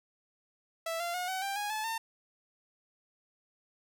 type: tone with pitch steps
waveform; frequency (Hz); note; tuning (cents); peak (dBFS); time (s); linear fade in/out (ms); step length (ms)
sawtooth; 659.3 / 689.7 / 721.5 / 754.7 / 789.5 / 825.9 / 863.9 / 903.8; E5 / F5 / F#5 / F#5 / G5 / G#5 / A5 / A5; 0 / -22 / -44 / +34 / +12 / -10 / -32 / +46; -29; 0.86-1.98; 5; 140
effects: none